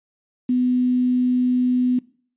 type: tone with quantisation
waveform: sine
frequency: 250 Hz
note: B3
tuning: 21 cents sharp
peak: -16 dBFS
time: 0.49-1.99 s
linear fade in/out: 5 ms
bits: 7
effects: noise-tail reverb RT60 0.5 s tail -22 dB re dry + resampled to 8000 Hz